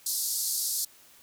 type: band-pass noise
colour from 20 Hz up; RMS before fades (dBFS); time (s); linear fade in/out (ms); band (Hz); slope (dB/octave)
white; -30; 0.06-0.85; 5; 4200 to 14000; 48
effects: white hiss -56 dBFS RMS until 1.22 s